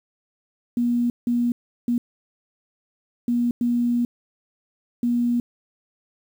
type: tone bursts at uneven times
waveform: sine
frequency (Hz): 240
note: B3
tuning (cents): -49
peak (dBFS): -18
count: 6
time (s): 0.77-1.1 / 1.27-1.52 / 1.88-1.98 / 3.28-3.51 / 3.61-4.05 / 5.03-5.4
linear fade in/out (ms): 2
effects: 8-bit